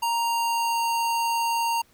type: tone with pitch glide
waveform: square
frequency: 932.3 to 925.9 Hz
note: A#5 to A#5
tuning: 0 to -12 cents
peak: -23 dBFS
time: 0.02-1.82 s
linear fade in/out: 10 ms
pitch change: -12 cents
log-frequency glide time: 0.18-0.84 s
effects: pink hiss -60 dBFS RMS until 1.93 s